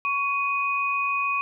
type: tone pair together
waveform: sine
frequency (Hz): 1114.6 / 2492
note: C#6 / D#7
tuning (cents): +9 / +2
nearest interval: octave + major second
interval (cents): 1393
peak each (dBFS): -25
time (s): 0.05-1.41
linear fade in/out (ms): 0
effects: none